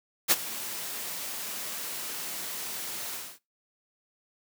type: noise with ADSR envelope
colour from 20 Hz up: white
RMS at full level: -19 dBFS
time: 0.28-3.39 s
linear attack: 33 ms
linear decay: 35 ms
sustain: -17 dB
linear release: 250 ms
effects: noise-tail reverb RT60 0.2 s tail -20 dB re dry + high-pass 150 Hz 12 dB/octave